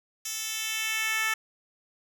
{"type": "tone with high-pass filter sweep", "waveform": "10% pulse", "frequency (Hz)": 440, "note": "A4", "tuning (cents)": 0, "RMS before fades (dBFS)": -30, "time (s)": [0.25, 1.34], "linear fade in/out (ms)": 5, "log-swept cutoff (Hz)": [5000, 1600], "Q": 1.4, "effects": []}